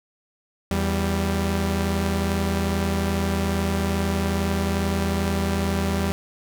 sawtooth tone pair together, 82.41 / 196.23 Hz, E2 / G3, 0 / +2 cents, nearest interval octave + minor third, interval 1502 cents, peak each -20 dBFS, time 0.71-6.12 s, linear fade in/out 0 ms, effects none

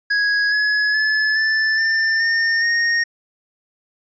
square tone with pitch steps, 1661.2 / 1692.2 / 1723.8 / 1755.9 / 1788.7 / 1822 / 1856 Hz, G#6 / G#6 / A6 / A6 / A6 / A#6 / A#6, 0 / +32 / -36 / -4 / +28 / -40 / -8 cents, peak -16 dBFS, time 0.1-3.04 s, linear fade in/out 10 ms, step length 420 ms, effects resampled to 16000 Hz

